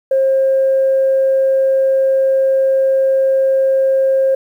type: tone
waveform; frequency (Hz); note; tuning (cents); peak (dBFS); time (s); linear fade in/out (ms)
sine; 534; C5; +35; -9; 0.11-4.35; 5
effects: tanh soft clip ceiling -6 dBFS + 8-bit